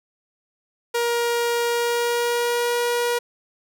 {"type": "tone with pitch glide", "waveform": "sawtooth", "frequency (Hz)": [472.9, 479.5], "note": ["A#4", "A#4"], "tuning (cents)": [25, 49], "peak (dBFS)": -16, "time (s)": [0.94, 3.19], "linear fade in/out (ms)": 10, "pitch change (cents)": 24, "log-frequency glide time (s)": [1.67, 2.75], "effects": []}